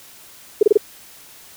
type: tone bursts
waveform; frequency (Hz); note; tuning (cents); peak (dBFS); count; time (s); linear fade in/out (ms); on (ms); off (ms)
sine; 420; G#4; +19; -7; 4; 0.61-0.774; 5; 20; 28
effects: white hiss -44 dBFS RMS until 1.56 s